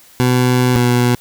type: tone pair in turn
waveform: 20% pulse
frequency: 125.3 / 122.44 Hz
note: B2 / B2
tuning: +25 / -15 cents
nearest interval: unison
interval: 40 cents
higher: first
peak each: -6 dBFS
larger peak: neither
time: 0.2-0.76 / 0.76-1.15 s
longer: first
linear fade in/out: 0 ms
effects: white hiss -45 dBFS RMS until 1.2 s